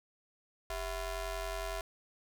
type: ring-modulated tone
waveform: sawtooth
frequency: 351.4 Hz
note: F4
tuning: 11 cents sharp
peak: -29 dBFS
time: 0.7-1.81 s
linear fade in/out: 2 ms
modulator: 306 Hz
effects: none